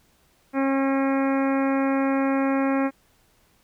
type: harmonic tone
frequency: 271.2 Hz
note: C#4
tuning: 38 cents flat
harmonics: 1 / 2 / 3 / 4 / 5 / 6 / 7 / 8 / 9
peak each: -21 / -27 / -31 / -33 / -35 / -37 / -38 / -39 / -40 dBFS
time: 0.53-2.91 s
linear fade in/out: 50 ms
effects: pink hiss -62 dBFS RMS until 3.63 s